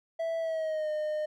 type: tone with pitch glide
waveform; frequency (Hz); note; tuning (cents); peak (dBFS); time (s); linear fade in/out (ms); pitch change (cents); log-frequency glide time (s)
triangle; 658 to 610.4; E5 to D#5; -3 to -33; -27; 0.19-1.26; 10; -130; 0.39-0.9
effects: none